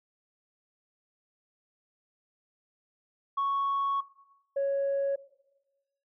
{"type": "tone pair in turn", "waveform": "sine", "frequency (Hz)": [1108.7, 554.4], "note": ["C#6", "C#5"], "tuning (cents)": [0, 0], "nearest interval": "octave", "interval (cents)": 1200, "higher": "first", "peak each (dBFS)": -24, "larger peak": "neither", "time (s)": [[3.37, 4.01], [4.56, 5.16]], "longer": "first", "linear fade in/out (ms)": 10, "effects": ["noise-tail reverb RT60 1.0 s tail -18 dB re dry", "tanh soft clip ceiling -23 dBFS"]}